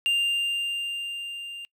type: tone with level ramp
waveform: triangle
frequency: 2794 Hz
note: F7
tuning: in tune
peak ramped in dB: -18 to -34 dBFS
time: 0.06-1.65 s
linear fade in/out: 0 ms
effects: noise-tail reverb RT60 0.1 s tail -25 dB re dry